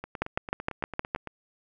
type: two click trains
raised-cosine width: 0.5 ms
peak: -21 / -11 dBFS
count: 12 / 7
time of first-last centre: 0.04-1.273 / 0.22-1.149 s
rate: 8.92 / 6.46 Hz
effects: none